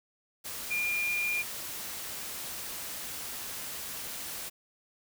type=tone in noise; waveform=sine; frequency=2408 Hz; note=D7; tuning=43 cents sharp; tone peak=-28 dBFS; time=0.7-1.43 s; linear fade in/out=20 ms; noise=white; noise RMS=-39 dBFS; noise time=0.44-4.5 s; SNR=+8 dB; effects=none